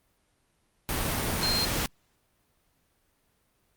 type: tone in noise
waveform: sine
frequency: 4186 Hz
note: C8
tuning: in tune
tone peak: -26 dBFS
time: 1.43-1.65 s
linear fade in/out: 0 ms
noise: pink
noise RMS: -29 dBFS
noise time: 0.89-1.86 s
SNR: 0 dB
effects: pink hiss -70 dBFS RMS until 3.76 s + Opus 32 kbps